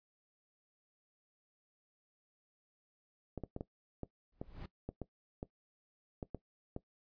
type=clicks; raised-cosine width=2 ms; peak=-27 dBFS; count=12; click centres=3.377 / 3.437 / 3.564 / 3.609 / 4.033 / 4.415 / 4.89 / 5.017 / 5.429 / 6.228 / 6.347 / 6.764 s
type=noise with exponential growth; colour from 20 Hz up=brown; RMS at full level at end=-38 dBFS; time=4.32-4.66 s; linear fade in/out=5 ms; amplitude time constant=72 ms
effects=noise-tail reverb RT60 0.1 s tail -18 dB re dry + resampled to 11025 Hz